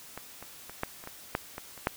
clicks, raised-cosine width 0.5 ms, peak -23 / -27 / -27 / -14 / -30 / -24 / -12 / -22 / -30 / -10 dBFS, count 10, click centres 0.176 / 0.426 / 0.696 / 0.834 / 1.039 / 1.074 / 1.351 / 1.581 / 1.777 / 1.871 s, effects white hiss -49 dBFS RMS until 1.96 s

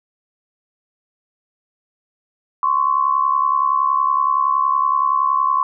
sine tone pair together, 1045 / 1115.7 Hz, C6 / C#6, -2 / +11 cents, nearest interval minor second, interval 113 cents, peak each -17 dBFS, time 2.63-5.63 s, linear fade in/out 2 ms, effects none

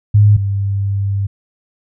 sine tone pair in turn, 103.83 / 99.32 Hz, G#2 / G2, 0 / +23 cents, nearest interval minor second, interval 77 cents, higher first, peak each -5 / -14 dBFS, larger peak first, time 0.14-0.37 / 0.37-1.27 s, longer second, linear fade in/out 10 ms, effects none

